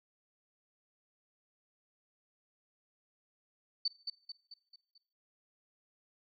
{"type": "tone with echo", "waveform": "sine", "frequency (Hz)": 4542, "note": "C#8", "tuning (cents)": 41, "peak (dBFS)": -29, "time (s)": [3.85, 3.88], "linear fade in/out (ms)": 5, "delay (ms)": 220, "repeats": 5, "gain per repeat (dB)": -6, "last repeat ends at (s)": 4.98, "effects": ["noise-tail reverb RT60 0.8 s tail -23 dB re dry"]}